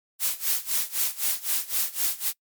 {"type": "noise with tremolo", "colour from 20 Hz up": "blue", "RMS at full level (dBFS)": -23, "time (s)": [0.19, 2.33], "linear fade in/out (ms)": 50, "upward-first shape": "sine", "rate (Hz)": 3.9, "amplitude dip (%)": 90, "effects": ["noise-tail reverb RT60 0.1 s tail -24 dB re dry", "MP3 96 kbps"]}